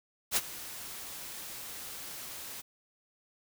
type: noise with ADSR envelope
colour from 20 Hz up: white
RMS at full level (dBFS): -26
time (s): 0.31-2.62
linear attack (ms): 55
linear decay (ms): 38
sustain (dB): -17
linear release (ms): 18
effects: none